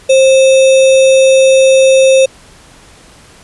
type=tone with sample-and-hold; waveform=sine; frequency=530 Hz; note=C5; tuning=22 cents sharp; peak=-3 dBFS; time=0.09-2.26 s; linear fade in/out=10 ms; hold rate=3150 Hz; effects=pink hiss -40 dBFS RMS until 3.43 s + resampled to 24000 Hz